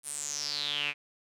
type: tone with band-pass filter sweep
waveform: sawtooth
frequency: 145.9 Hz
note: D3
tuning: 11 cents flat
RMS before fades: -34 dBFS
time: 0.03-0.94 s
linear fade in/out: 50 ms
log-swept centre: 10000 to 2400 Hz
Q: 7.8
effects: none